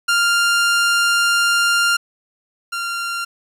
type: tone pair in turn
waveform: sawtooth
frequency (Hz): 1396.9 / 1385.6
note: F6 / F6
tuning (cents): 0 / -14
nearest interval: unison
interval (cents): 14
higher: first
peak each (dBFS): -10 / -18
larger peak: first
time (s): 0.08-1.97 / 2.72-3.25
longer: first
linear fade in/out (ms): 10
effects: low-pass 11000 Hz 12 dB/octave + 8-bit